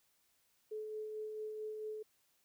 sine tone with tremolo, 430.6 Hz, A4, 37 cents flat, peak -39 dBFS, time 0.71-2.03 s, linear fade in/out 10 ms, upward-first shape sine, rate 4.5 Hz, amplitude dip 30%, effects white hiss -75 dBFS RMS until 2.44 s

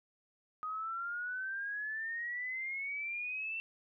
sine exponential sweep, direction up, 1244.5 to 2695 Hz, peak -36 dBFS, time 0.63-3.6 s, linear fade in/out 0 ms, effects none

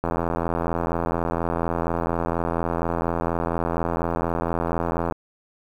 click train, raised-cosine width 1 ms, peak -10 dBFS, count 429, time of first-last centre 0.04-5.123 s, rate 84.2 Hz, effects 8-bit

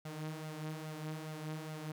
sawtooth tone with flanger, 155.56 Hz, D#3, in tune, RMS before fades -43 dBFS, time 0.05-1.92 s, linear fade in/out 5 ms, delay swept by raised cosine 1.4 to 6.4 ms, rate 2.4 Hz, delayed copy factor +0.55, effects none

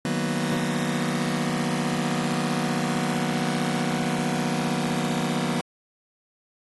sawtooth chord, B major seventh, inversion first, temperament just, 154.34 / 185.21 / 231.5 / 246.9 Hz, D#3 / F#3 / A#3 / B3, -14 / +2 / -12 / 0 cents, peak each -25 dBFS, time 0.05-5.61 s, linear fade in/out 2 ms, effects AAC 32 kbps

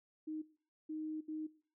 sine tone bursts at uneven times, 311.1 Hz, D#4, in tune, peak -39 dBFS, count 3, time 0.27-0.42 / 0.89-1.21 / 1.28-1.47 s, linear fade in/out 10 ms, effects noise-tail reverb RT60 0.4 s tail -17 dB re dry

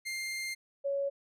sawtooth / sine tone pair in turn, 2106 / 557.8 Hz, C7 / C#5, +11 / +11 cents, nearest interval octave + major seventh, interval 2300 cents, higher first, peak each -31 / -29 dBFS, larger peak second, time 0.05-0.55 / 0.84-1.1 s, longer first, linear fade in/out 20 ms, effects low-pass 12000 Hz 12 dB/octave

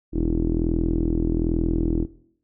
sawtooth tone with low-pass filter, 41.2 Hz, E1, in tune, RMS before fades -22 dBFS, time 0.12-2.07 s, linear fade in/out 50 ms, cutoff 320 Hz, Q 7.6, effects noise-tail reverb RT60 0.6 s tail -18 dB re dry

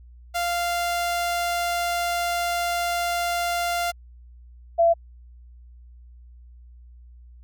sawtooth / sine tone pair in turn, 695 / 674.8 Hz, F5 / E5, -9 / +40 cents, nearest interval minor second, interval 51 cents, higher first, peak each -19 / -14 dBFS, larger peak second, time 0.34-3.92 / 4.78-4.94 s, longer first, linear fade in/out 20 ms, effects added 60 Hz sine -44 dBFS peak until 7.43 s

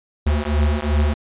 square beating tone pair, 72.8 / 75.5 Hz, D2 / D2, -15 / +48 cents, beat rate 2.7 Hz, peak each -20 dBFS, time 0.26-1.14 s, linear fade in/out 10 ms, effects resampled to 8000 Hz

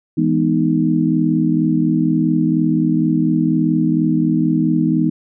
sine chord, E major seventh, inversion none, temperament equal, 164.81 / 207.7 / 246.9 / 311.1 Hz, E3 / G#3 / B3 / D#4, 0 / 0 / 0 / 0 cents, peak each -18 / -22 / -18 / -17 dBFS, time 0.17-5.1 s, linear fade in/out 10 ms, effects none

